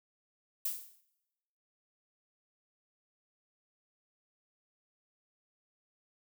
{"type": "noise with exponential decay", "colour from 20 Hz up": "violet", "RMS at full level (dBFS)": -31, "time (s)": [0.65, 1.01], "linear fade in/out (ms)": 5, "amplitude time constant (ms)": 77, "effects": ["noise-tail reverb RT60 1.0 s tail -21 dB re dry"]}